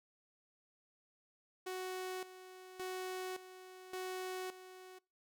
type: tone with tremolo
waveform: sawtooth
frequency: 370.9 Hz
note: F#4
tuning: 4 cents sharp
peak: -36 dBFS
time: 1.66-4.99 s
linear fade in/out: 10 ms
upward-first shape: square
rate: 0.88 Hz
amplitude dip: 75%
effects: noise-tail reverb RT60 0.3 s tail -25 dB re dry